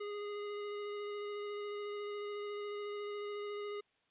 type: tone with vibrato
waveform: square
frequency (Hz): 412.6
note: G#4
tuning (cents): -11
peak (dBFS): -40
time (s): 0-3.81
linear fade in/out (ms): 10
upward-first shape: square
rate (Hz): 14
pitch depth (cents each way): 9
effects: white hiss -75 dBFS RMS until 4.1 s + resampled to 8000 Hz